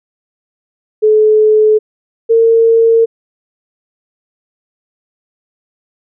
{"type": "tone pair in turn", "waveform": "sine", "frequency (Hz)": [430, 455.8], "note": ["A4", "A#4"], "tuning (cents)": [-40, -39], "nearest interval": "minor second", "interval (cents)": 101, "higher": "second", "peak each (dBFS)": [-5, -5], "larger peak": "neither", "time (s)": [[1.02, 1.79], [2.29, 3.06]], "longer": "neither", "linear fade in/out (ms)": 20, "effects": []}